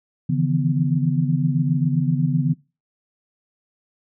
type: tone cluster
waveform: sine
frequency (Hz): 140.7 / 159.6 / 167.3 / 248.4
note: C#3 / D#3 / E3 / B3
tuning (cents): +26 / +44 / +26 / +10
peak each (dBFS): -20 / -22 / -25 / -25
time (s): 0.29-2.54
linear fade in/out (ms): 10
effects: noise-tail reverb RT60 0.3 s tail -22 dB re dry